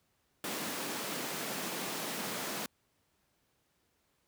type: high-pass noise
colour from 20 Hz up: pink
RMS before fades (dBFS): -38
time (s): 0.44-2.66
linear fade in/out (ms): 2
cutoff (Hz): 180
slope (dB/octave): 24
effects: pink hiss -75 dBFS RMS until 4.27 s + high-pass 60 Hz 12 dB/octave